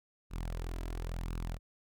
sawtooth tone with flanger, 42.22 Hz, E1, 42 cents sharp, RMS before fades -38 dBFS, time 0.3-1.59 s, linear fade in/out 50 ms, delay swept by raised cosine 0.75 to 3.05 ms, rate 0.96 Hz, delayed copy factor +0.5, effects none

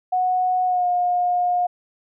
sine tone with pitch glide, 735 to 714.5 Hz, F#5 to F5, -12 to +39 cents, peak -17 dBFS, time 0.12-1.67 s, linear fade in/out 10 ms, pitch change -49 cents, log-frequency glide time 0.65-0.87 s, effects none

